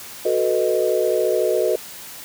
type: chord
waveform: sine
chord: B dominant seventh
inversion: second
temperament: equal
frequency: 370 / 440 / 493.9 / 622.3 Hz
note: F#4 / A4 / B4 / D#5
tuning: 0 / 0 / 0 / 0 cents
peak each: -22 dBFS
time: 0.25-1.76 s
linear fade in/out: 5 ms
effects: white hiss -37 dBFS RMS until 2.24 s + high-pass 60 Hz 12 dB/octave